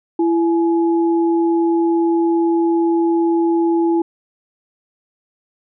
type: tone pair together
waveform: sine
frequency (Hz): 335.3 / 845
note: E4 / G#5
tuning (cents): +30 / +30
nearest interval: octave + major third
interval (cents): 1600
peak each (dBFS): -13 / -24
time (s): 0.19-4.02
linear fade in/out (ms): 5
effects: none